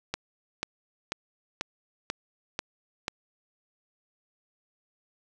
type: click train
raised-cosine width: 0.2 ms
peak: -12 dBFS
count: 7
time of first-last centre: 0.14-3.081 s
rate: 2.04 Hz
effects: none